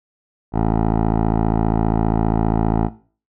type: tone with low-pass filter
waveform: 10% pulse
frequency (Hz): 55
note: A1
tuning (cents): 0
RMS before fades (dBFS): -18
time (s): 0.52-2.9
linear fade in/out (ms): 50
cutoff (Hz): 830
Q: 1.6
effects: noise-tail reverb RT60 0.4 s tail -17 dB re dry